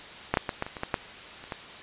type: clicks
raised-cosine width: 0.5 ms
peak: -8 / -6 / -13 / -13 / -22 / -22 / -14 / -9 / -28 / -17 dBFS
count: 10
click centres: 0.34 / 0.372 / 0.492 / 0.624 / 0.665 / 0.768 / 0.834 / 0.942 / 1.44 / 1.522 s
effects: white hiss -43 dBFS RMS until 1.82 s + resampled to 8000 Hz